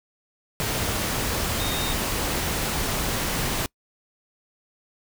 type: tone in noise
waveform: sine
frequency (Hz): 3699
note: A#7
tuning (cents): -14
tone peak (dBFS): -31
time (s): 1.6-1.93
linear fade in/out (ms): 0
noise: pink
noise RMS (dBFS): -26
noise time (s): 0.6-3.66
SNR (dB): -8
effects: noise-tail reverb RT60 0.1 s tail -26 dB re dry